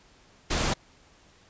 pink noise, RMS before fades -26 dBFS, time 0.5-0.74 s, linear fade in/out 10 ms, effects pink hiss -58 dBFS RMS until 1.49 s + resampled to 16000 Hz

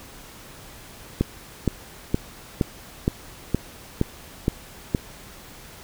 click train, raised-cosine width 3 ms, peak -6 dBFS, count 9, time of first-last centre 1.21-4.948 s, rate 2.14 Hz, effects pink hiss -44 dBFS RMS until 5.83 s

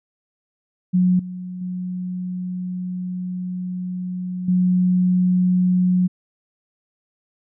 sine tone with level steps, 181.7 Hz, F#3, 31 cents flat, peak -13 / -28 / -24 / -14 dBFS, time 0.93-6.08 s, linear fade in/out 20 ms, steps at 1.19 / 1.61 / 4.48 s, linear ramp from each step 5 ms, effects none

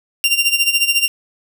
sawtooth tone with tremolo, 2777 Hz, F7, 10 cents flat, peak -7 dBFS, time 0.24-1.08 s, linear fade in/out 0 ms, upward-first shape sine, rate 14 Hz, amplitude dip 75%, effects none

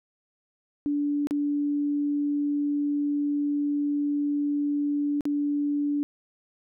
sine tone with dropouts, 290 Hz, D4, 22 cents flat, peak -23 dBFS, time 0.86-6.03 s, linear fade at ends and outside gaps 0 ms, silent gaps 1.271-1.309 / 5.208-5.254 s, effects none

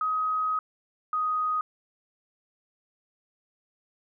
sine tone pair in turn, 1262 / 1248.9 Hz, D#6 / D#6, +24 / +6 cents, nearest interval unison, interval 18 cents, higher first, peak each -24 dBFS, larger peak neither, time 0.01-0.59 / 1.13-1.61 s, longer first, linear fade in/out 2 ms, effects none

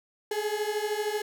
35% pulse beating tone pair, 415.3 / 428.3 Hz, G#4 / A4, 0 / -47 cents, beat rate 13 Hz, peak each -29 dBFS, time 0.31-1.22 s, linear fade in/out 5 ms, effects none

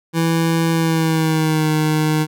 25% pulse tone with pitch glide, 164.81 to 154.66 Hz, E3 to D#3, 0 to -10 cents, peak -11 dBFS, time 0.13-2.27 s, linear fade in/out 50 ms, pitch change -110 cents, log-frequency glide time 0.72-1.71 s, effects none

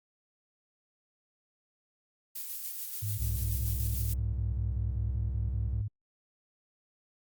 violet noise with tremolo, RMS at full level -37 dBFS, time 2.35-4.14 s, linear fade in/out 10 ms, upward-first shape square, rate 6.9 Hz, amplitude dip 30%
sine tone bursts, 104.3 Hz, G#2, 8 cents sharp, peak -31 dBFS, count 15, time 3.02-5.882 s, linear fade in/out 10 ms, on 160 ms, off 33 ms
triangle tone, 64.2 Hz, C2, 32 cents flat, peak -29 dBFS, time 3.19-5.82 s, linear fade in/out 10 ms
effects Opus 48 kbps

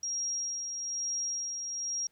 sine tone with tremolo, 5630 Hz, F8, 13 cents sharp, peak -30 dBFS, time 0.03-2.07 s, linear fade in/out 2 ms, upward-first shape sine, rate 1.1 Hz, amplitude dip 40%, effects pink hiss -72 dBFS RMS until 2.11 s

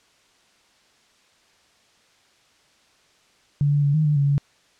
sine tone with pitch steps, 144.1 / 144.9 / 142.6 / 155.2 / 148.8 / 141.2 / 142 Hz, D3 / D3 / C#3 / D#3 / D3 / C#3 / C#3, -33 / -23 / +49 / -4 / +23 / +32 / +42 cents, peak -16 dBFS, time 3.61-4.38 s, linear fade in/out 0 ms, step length 110 ms, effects white hiss -59 dBFS RMS until 4.79 s + low-pass 6000 Hz 12 dB/octave

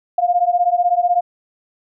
sine beating tone pair, 698.5 / 714.5 Hz, F5 / F5, 0 / +39 cents, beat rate 16 Hz, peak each -16 dBFS, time 0.18-1.21 s, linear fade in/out 5 ms, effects none

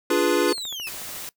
square chord, D diminished seventh, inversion none, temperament equal, 293.7 / 349.2 / 415.3 / 493.9 Hz, D4 / F4 / Ab4 / Cb5, 0 / 0 / 0 / 0 cents, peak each -25 / -23 / -25 / -25 dBFS, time 0.1-0.53 s, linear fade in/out 5 ms
35% pulse linear sweep, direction down, 4664 to 2489 Hz, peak -28 dBFS, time 0.48-0.89 s, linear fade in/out 5 ms
click train, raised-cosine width 0.5 ms, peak -27 dBFS, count 9, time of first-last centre 0.58-1.164 s, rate 13.7 Hz
white noise, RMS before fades -35 dBFS, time 0.87-1.29 s, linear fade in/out 0 ms
effects noise-tail reverb RT60 0.1 s tail -21 dB re dry

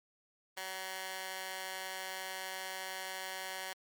15% pulse tone with high-pass filter, 188.7 Hz, F#3, 34 cents sharp, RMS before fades -42 dBFS, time 0.57-3.73 s, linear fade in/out 2 ms, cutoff 1100 Hz, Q 0.84, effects MP3 96 kbps

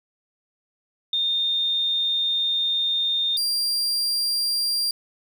sine / 40% pulse tone pair in turn, 3643 / 4760 Hz, A#7 / D8, -41 / +22 cents, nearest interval perfect fourth, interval 463 cents, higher second, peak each -20 dBFS, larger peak neither, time 1.13-3.37 / 3.37-4.91 s, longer first, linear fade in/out 2 ms, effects 9-bit

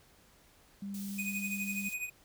sine tone, 199.1 Hz, G3, 27 cents sharp, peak -37 dBFS, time 0.82-1.89 s, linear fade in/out 5 ms
white band-stop noise, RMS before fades -48 dBFS, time 0.94-1.94 s, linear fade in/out 2 ms, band 140 to 3900 Hz, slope 12 dB/octave
square tone with tremolo, 2489 Hz, D#7, in tune, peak -33 dBFS, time 1.18-2.1 s, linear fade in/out 10 ms, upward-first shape triangle, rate 12 Hz, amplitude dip 80%
effects pink hiss -63 dBFS RMS until 2.24 s

